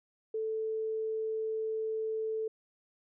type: tone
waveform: sine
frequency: 440 Hz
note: A4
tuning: in tune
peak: -31 dBFS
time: 0.34-2.48 s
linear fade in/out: 5 ms
effects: none